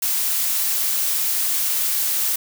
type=noise; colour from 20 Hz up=blue; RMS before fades=-21 dBFS; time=0.02-2.36 s; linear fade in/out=5 ms; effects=none